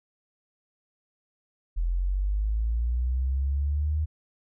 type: linear sweep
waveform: sine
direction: up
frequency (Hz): 41.2 to 78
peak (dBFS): -23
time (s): 1.76-4.06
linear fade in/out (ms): 20
effects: none